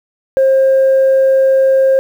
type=tone; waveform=sine; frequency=533 Hz; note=C5; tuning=32 cents sharp; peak=-5 dBFS; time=0.37-1.99 s; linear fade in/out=0 ms; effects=tanh soft clip ceiling -5 dBFS + 7-bit